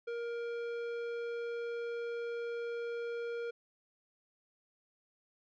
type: tone with tanh clipping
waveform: sine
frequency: 469.9 Hz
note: A#4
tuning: 14 cents sharp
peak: -38 dBFS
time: 0.07-3.51 s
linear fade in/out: 10 ms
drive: 13 dB
effects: none